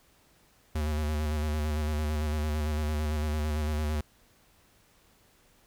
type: tone with vibrato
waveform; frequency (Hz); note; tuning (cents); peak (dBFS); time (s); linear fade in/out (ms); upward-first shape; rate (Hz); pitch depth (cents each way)
square; 76; D#2; -40; -28; 0.75-4.01; 5; square; 8.9; 32
effects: pink hiss -63 dBFS RMS until 5.66 s